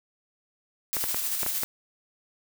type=noise with tremolo; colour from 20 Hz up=blue; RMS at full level=-28 dBFS; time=0.93-1.64 s; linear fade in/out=0 ms; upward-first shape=square; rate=13 Hz; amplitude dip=30%
type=clicks; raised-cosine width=0.5 ms; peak=-16 dBFS; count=6; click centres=0.968 / 1.04 / 1.145 / 1.432 / 1.464 / 1.634 s
effects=none